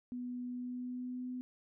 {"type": "tone with pitch glide", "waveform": "sine", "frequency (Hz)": [246.9, 251.4], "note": ["B3", "B3"], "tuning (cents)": [0, 31], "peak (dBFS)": -38, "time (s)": [0.12, 1.41], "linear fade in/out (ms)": 0, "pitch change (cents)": 31, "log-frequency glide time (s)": [0.49, 1.28], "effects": []}